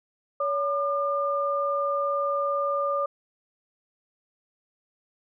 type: tone pair together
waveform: sine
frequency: 565.6 / 1203 Hz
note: C#5 / D6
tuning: +35 / +41 cents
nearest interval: octave + minor second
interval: 1306 cents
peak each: -26 dBFS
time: 0.4-3.06 s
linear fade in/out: 5 ms
effects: none